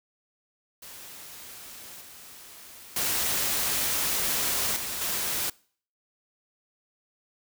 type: noise with level steps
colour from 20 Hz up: white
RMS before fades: -44 / -47 / -27 / -33 / -29 dBFS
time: 0.82-5.5 s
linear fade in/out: 5 ms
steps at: 2.01 / 2.96 / 4.76 / 5.01 s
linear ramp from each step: 5 ms
effects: noise-tail reverb RT60 0.5 s tail -24 dB re dry